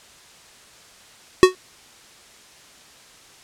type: tone with exponential decay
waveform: square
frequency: 370 Hz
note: F#4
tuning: in tune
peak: -3 dBFS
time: 1.43-1.55 s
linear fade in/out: 0 ms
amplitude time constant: 24 ms
effects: white hiss -48 dBFS RMS until 3.43 s + low-pass 8000 Hz 12 dB/octave